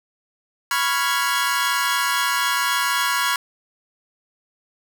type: chord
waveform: sawtooth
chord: C# dominant seventh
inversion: third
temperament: equal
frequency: 987.8 / 1108.7 / 1396.9 / 1661.2 Hz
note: B5 / C#6 / E#6 / G#6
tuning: 0 / 0 / 0 / 0 cents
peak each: -21 dBFS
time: 0.71-3.36 s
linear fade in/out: 2 ms
effects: none